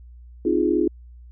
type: chord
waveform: sine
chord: F minor seventh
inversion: second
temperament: equal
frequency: 261.6 / 311.1 / 349.2 / 415.3 Hz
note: C4 / Eb4 / F4 / Ab4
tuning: 0 / 0 / 0 / 0 cents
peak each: -26 / -22 / -21 / -24 dBFS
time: 0.45-0.88 s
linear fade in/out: 5 ms
effects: added 60 Hz sine -41 dBFS peak until 1.31 s